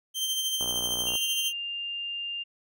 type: tone with tremolo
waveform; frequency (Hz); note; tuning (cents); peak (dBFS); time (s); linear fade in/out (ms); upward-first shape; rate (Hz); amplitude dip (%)
sawtooth; 3136; G7; 0; -22; 0.14-1.53; 50; sine; 13; 40
type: click train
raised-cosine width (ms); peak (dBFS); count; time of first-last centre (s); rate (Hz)
1; -24; 34; 0.61-1.154; 60.7
type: tone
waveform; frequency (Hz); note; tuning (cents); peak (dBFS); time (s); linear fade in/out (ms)
sine; 2800; F7; +4; -31; 1.06-2.44; 20
effects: none